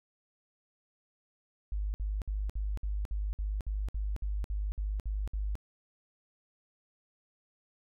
sine tone bursts, 50.9 Hz, G#1, 34 cents flat, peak -30 dBFS, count 14, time 1.72-5.554 s, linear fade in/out 0 ms, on 220 ms, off 58 ms, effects none

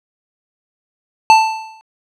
square tone with exponential decay, 883 Hz, A5, 6 cents sharp, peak -3 dBFS, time 1.3-1.81 s, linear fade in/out 0 ms, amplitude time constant 110 ms, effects low-pass 5000 Hz 12 dB/octave

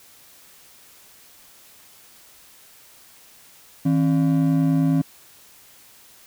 triangle ring-modulated tone, 214.8 Hz, A3, 41 cents flat, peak -11 dBFS, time 3.85-5.02 s, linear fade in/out 10 ms, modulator 54.9 Hz, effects white hiss -50 dBFS RMS until 6.26 s

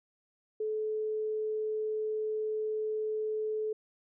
sine tone, 431.8 Hz, A4, 33 cents flat, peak -30 dBFS, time 0.6-3.73 s, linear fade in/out 5 ms, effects none

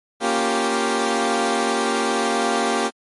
15% pulse chord, G half-diminished seventh, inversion first, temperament equal, 233.1 / 277.2 / 349.2 / 392 Hz, Bb3 / Db4 / F4 / G4, 0 / 0 / 0 / 0 cents, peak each -17 / -20 / -21 / -16 dBFS, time 0.2-2.91 s, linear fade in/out 50 ms, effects MP3 48 kbps

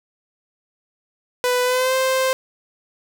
sawtooth tone with pitch glide, 496.7 to 522.9 Hz, B4 to C5, +10 to -1 cents, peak -13 dBFS, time 1.44-2.33 s, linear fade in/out 0 ms, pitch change +89 cents, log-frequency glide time 1.63-1.95 s, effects none

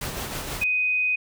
pink noise with tremolo, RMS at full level -30 dBFS, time 0.01-0.64 s, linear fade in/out 5 ms, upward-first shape sine, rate 6.3 Hz, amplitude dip 40%
sine tone, 2500 Hz, D#7, 8 cents sharp, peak -20 dBFS, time 0.61-1.16 s, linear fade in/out 10 ms
effects none

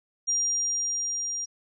sine tone with level ramp, 5700 Hz, F8, 34 cents sharp, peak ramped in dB -22 to -29 dBFS, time 0.27-1.46 s, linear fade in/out 20 ms, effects none

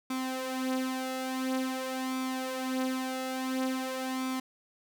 sawtooth tone with flanger, 259.8 Hz, C4, 12 cents flat, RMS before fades -33 dBFS, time 0.1-4.4 s, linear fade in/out 5 ms, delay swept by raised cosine 0.85 to 5.35 ms, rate 0.48 Hz, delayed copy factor +0.65, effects 11-bit

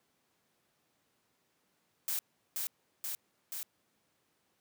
blue noise with echo, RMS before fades -34 dBFS, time 2.08-2.19 s, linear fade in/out 0 ms, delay 480 ms, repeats 3, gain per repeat -2 dB, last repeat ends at 3.63 s, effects pink hiss -75 dBFS RMS until 4.6 s + high-pass 150 Hz 12 dB/octave

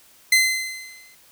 sawtooth tone with exponential decay, 2059 Hz, C7, 28 cents flat, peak -8 dBFS, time 0.32-1.15 s, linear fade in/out 5 ms, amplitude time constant 180 ms, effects white hiss -53 dBFS RMS until 1.31 s

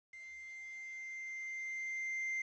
triangle tone with level ramp, 2090 Hz, C7, 2 cents flat, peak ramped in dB -47 to -33 dBFS, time 0.13-2.42 s, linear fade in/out 5 ms, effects resampled to 16000 Hz + 11-bit

